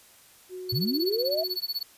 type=tone; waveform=sine; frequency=367.9 Hz; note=F#4; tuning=10 cents flat; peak=-35 dBFS; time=0.49-1.58 s; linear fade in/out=50 ms
type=tone with tremolo; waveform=square; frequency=4435 Hz; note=C#8; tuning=in tune; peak=-26 dBFS; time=0.69-1.83 s; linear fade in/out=5 ms; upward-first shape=sine; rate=16 Hz; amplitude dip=100%
type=linear sweep; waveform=sine; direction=up; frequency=103.83 to 667 Hz; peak=-25 dBFS; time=0.72-1.44 s; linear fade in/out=10 ms
effects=white hiss -55 dBFS RMS until 1.97 s + resampled to 32000 Hz